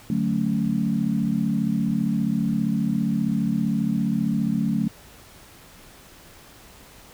sine chord, D major seventh, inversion none, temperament equal, 146.83 / 185 / 220 / 277.2 Hz, D3 / F#3 / A3 / C#4, 0 / 0 / 0 / 0 cents, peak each -29 / -25 / -23 / -29 dBFS, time 0.1-4.88 s, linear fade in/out 2 ms, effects pink hiss -48 dBFS RMS until 7.13 s

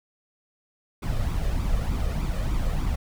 brown noise with flanger, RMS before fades -25 dBFS, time 1.02-2.96 s, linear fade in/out 10 ms, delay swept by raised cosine 0.84 to 1.68 ms, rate 3.3 Hz, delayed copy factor +0.55, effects none

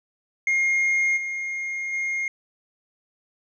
triangle tone with level steps, 2134 Hz, C7, 34 cents sharp, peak -17 / -25 / -22 dBFS, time 0.47-2.28 s, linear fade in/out 2 ms, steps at 1.16 / 1.92 s, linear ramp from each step 20 ms, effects resampled to 16000 Hz

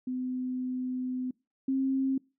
sine tone pair in turn, 254.2 / 266.9 Hz, C4 / C4, -50 / +35 cents, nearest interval minor second, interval 85 cents, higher second, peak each -30 / -25 dBFS, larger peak second, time 0.07-1.31 / 1.68-2.18 s, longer first, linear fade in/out 5 ms, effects noise-tail reverb RT60 0.3 s tail -25 dB re dry

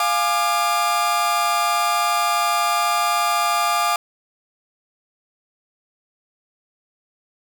40% pulse chord, D diminished, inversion first, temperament equal with one note detuned, 698.5 / 830.6 / 1194.5 Hz, F5 / Ab5 / D6, 0 / 0 / +29 cents, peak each -22 / -24 / -19 dBFS, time 0-3.96 s, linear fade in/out 2 ms, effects none

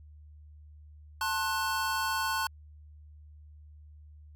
square chord, F# diminished, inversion first, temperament just, 888 / 1065.6 / 1480 Hz, A5 / C6 / F#6, +16 / +31 / 0 cents, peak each -34 dBFS, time 1.21-2.47 s, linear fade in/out 2 ms, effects added 75 Hz sine -49 dBFS peak until 4.35 s

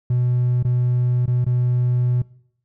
triangle tone with dropouts, 123.47 Hz, B2, in tune, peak -13 dBFS, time 0.1-2.22 s, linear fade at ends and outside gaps 5 ms, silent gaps 0.628-0.648 / 1.259-1.277 / 1.445-1.464 s, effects noise-tail reverb RT60 0.7 s tail -24 dB re dry + tanh soft clip ceiling -10 dBFS

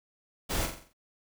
pink noise with echo, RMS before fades -31 dBFS, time 0.49-0.67 s, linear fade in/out 20 ms, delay 44 ms, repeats 6, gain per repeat -6 dB, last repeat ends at 0.934 s, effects none

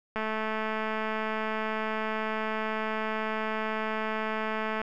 click train, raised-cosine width 0.5 ms, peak -17 dBFS, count 1016, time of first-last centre 0.16-4.816 s, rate 218 Hz, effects none

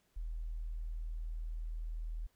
sine tone, 40.11 Hz, E1, 47 cents flat, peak -37 dBFS, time 0.16-2.27 s, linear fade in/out 10 ms, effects pink hiss -75 dBFS RMS until 2.35 s

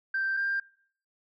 sine tone pair in turn, 1568 / 1590.8 Hz, G6 / G6, 0 / +25 cents, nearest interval unison, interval 25 cents, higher second, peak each -25 dBFS, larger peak neither, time 0.14-0.37 / 0.37-0.6 s, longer neither, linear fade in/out 5 ms, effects noise-tail reverb RT60 0.5 s tail -21 dB re dry + tanh soft clip ceiling -22 dBFS

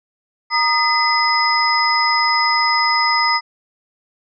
sine tone cluster, 935 / 1233 / 2022 / 5070 Hz, A#5 / D#6 / B6 / D#8, +5 / -16 / +40 / +32 cents, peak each -19 dBFS, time 0.5-3.41 s, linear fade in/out 50 ms, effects none

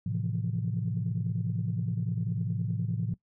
sine chord, F major seventh, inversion first, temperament equal, 110 / 130.81 / 164.81 / 174.61 Hz, A2 / C3 / E3 / F3, 0 / 0 / 0 / 0 cents, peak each -31 / -34 / -34 / -34 dBFS, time 0.06-3.14 s, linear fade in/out 5 ms, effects noise-tail reverb RT60 0.1 s tail -20 dB re dry + tanh soft clip ceiling -19 dBFS

